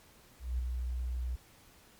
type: tone with ADSR envelope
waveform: sine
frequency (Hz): 61.74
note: B1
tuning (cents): 0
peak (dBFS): -28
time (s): 0.39-1.36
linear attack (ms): 200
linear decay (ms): 4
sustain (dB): -4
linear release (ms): 9
effects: pink hiss -60 dBFS RMS until 1.99 s + MP3 96 kbps